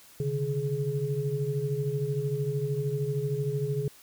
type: tone cluster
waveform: sine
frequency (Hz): 134.3 / 147.4 / 420.9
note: C3 / D3 / G#4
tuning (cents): +46 / +7 / +23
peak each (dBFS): -31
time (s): 0.2-3.88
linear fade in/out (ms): 2
effects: white hiss -54 dBFS RMS until 4.02 s